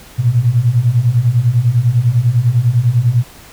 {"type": "beating tone pair", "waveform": "sine", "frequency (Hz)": [113.9, 123.9], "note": ["A#2", "B2"], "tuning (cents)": [-40, 6], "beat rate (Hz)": 10, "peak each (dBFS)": [-14, -11], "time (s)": [0.18, 3.24], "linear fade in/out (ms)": 20, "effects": ["pink hiss -39 dBFS RMS until 3.52 s"]}